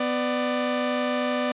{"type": "tone pair together", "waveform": "sawtooth", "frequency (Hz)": [249.7, 592.5], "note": ["B3", "D5"], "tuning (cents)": [19, 15], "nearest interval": "octave + minor third", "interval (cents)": 1496, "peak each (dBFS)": -22, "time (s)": [0, 1.52], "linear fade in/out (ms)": 5, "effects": ["resampled to 8000 Hz"]}